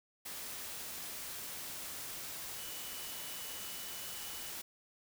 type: tone in noise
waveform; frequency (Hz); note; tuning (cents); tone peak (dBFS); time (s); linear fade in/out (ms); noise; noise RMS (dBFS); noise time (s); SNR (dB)
sine; 2960; F#7; 0; -52; 2.58-4.5; 10; white; -44; 0.25-4.62; -11
effects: none